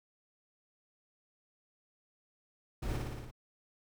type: noise with echo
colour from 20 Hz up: brown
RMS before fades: -35 dBFS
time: 2.82-2.97 s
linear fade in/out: 10 ms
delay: 57 ms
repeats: 6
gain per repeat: -2 dB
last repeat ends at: 3.312 s
effects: none